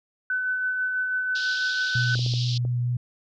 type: tone with tremolo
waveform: sine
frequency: 1508 Hz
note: F#6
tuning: 32 cents sharp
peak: -22 dBFS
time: 0.3-2.15 s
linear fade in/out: 2 ms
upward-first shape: sine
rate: 6.1 Hz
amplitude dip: 30%
type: band-pass noise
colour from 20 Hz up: white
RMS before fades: -33 dBFS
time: 1.35-2.58 s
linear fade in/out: 5 ms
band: 3100 to 5100 Hz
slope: 48 dB/octave
type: tone with vibrato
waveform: sine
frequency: 122.1 Hz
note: B2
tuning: 19 cents flat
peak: -22 dBFS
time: 1.95-2.97 s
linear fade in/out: 5 ms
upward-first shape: sine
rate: 4.4 Hz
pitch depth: 9 cents each way
type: clicks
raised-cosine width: 2 ms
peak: -24 dBFS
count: 5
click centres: 2.155 / 2.192 / 2.263 / 2.338 / 2.651 s
effects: none